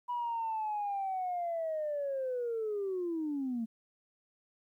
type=linear sweep; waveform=sine; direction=down; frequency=981 to 220.1 Hz; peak=-31 dBFS; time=0.08-3.66 s; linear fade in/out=20 ms; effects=tanh soft clip ceiling -28 dBFS + 12-bit